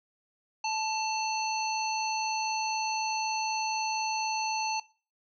harmonic tone with a mistuned harmonic, 874 Hz, A5, 12 cents flat, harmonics 1 / 3 / 5 / 7, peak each -30 / -35 / -37 / -39 dBFS, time 0.64-4.8 s, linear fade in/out 5 ms, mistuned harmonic 3, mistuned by +37 cents, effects noise-tail reverb RT60 0.4 s tail -22 dB re dry

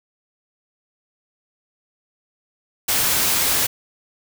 white noise, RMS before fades -19 dBFS, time 2.88-3.67 s, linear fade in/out 10 ms, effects none

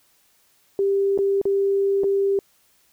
sine tone with dropouts, 394.9 Hz, G4, 13 cents sharp, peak -17 dBFS, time 0.79-2.39 s, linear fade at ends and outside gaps 1 ms, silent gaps 1.177-1.188 / 1.415-1.454 / 2.035-2.041 s, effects white hiss -61 dBFS RMS until 2.92 s

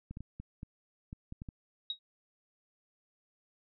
clicks, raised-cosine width 5 ms, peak -30 dBFS, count 9, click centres 0.11 / 0.171 / 0.206 / 0.4 / 0.631 / 1.129 / 1.324 / 1.419 / 1.488 s
sine tone with exponential decay, 3795 Hz, A#7, 30 cents sharp, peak -29 dBFS, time 1.9-1.99 s, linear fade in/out 2 ms, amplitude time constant 18 ms
effects none

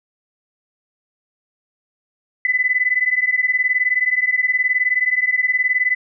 sine beating tone pair, 1996 / 2015 Hz, B6 / B6, +18 / +34 cents, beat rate 19 Hz, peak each -18 dBFS, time 2.45-5.95 s, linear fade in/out 2 ms, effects none

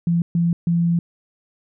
sine tone bursts at uneven times, 170.1 Hz, F3, 45 cents flat, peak -15 dBFS, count 3, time 0.07-0.22 / 0.35-0.53 / 0.67-0.99 s, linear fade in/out 2 ms, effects none

